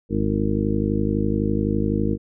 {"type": "harmonic tone with a mistuned harmonic", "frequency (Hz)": 51.91, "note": "G#1", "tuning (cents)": 0, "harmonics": [1, 2, 3, 4, 5, 6, 7, 9], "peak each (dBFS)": [-28, -26, -30, -24, -29, -26, -30, -29], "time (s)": [0.09, 2.18], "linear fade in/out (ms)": 50, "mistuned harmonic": 9, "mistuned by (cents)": -19, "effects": []}